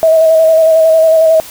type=tone with vibrato; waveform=sine; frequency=643 Hz; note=E5; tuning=43 cents flat; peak=-4 dBFS; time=0.03-1.4 s; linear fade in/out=0 ms; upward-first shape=square; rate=11 Hz; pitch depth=20 cents each way; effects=white hiss -31 dBFS RMS until 1.5 s